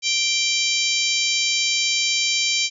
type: harmonic tone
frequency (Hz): 784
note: G5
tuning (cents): 0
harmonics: 3 / 4 / 5 / 6 / 7 / 8 / 9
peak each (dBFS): -24 / -25 / -26 / -27 / -27 / -28 / -29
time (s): 0.02-2.7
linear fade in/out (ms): 50
effects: none